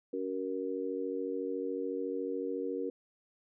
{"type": "harmonic tone", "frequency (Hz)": 93.9, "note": "F#2", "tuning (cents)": 26, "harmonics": [3, 4, 5], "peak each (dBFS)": [-38, -38, -36], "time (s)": [0.13, 2.9], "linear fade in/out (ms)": 5, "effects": []}